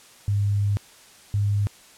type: tone pair in turn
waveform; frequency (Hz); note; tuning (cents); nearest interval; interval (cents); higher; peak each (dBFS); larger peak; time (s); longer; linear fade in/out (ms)
sine; 101.5 / 102; G#2 / G#2; -39 / -31; unison; 8; second; -19; neither; 0.28-0.77 / 1.34-1.67; first; 0
effects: white hiss -50 dBFS RMS until 1.97 s + low-pass 10000 Hz 12 dB/octave